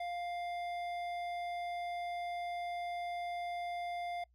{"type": "tone with hard clipping", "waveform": "triangle", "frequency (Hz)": 700, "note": "F5", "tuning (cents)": 4, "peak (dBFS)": -39, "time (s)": [0, 4.24], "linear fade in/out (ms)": 5, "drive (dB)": 14, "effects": ["noise-tail reverb RT60 0.1 s tail -23 dB re dry", "added 60 Hz sine -66 dBFS peak until 4.34 s"]}